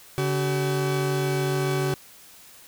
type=tone pair together; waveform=40% pulse; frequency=142 / 379.1 Hz; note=C#3 / F#4; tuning=+42 / +42 cents; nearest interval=octave + perfect fourth; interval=1700 cents; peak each=-24 / -25 dBFS; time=0.18-1.94 s; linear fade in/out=0 ms; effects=white hiss -49 dBFS RMS until 2.67 s